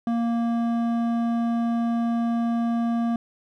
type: tone with hard clipping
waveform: sine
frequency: 233.1 Hz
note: A#3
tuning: in tune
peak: -23 dBFS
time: 0.07-3.16 s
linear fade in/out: 2 ms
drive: 10 dB
effects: none